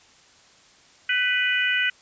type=harmonic tone with a mistuned harmonic; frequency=493.9 Hz; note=B4; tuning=in tune; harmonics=3 / 4 / 5 / 6; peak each=-24 / -25 / -26 / -27 dBFS; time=1.09-1.9 s; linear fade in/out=5 ms; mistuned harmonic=3; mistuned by=+26 cents; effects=white hiss -54 dBFS RMS until 2.01 s + resampled to 16000 Hz